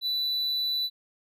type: tone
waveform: triangle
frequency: 3974 Hz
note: B7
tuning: 10 cents sharp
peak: -24 dBFS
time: 0.01-0.9 s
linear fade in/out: 50 ms
effects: none